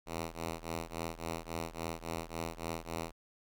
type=ring-modulated tone; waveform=5% pulse; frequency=82.41 Hz; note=E2; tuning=in tune; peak=-24 dBFS; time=0.06-3.12 s; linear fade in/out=10 ms; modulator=43 Hz; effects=none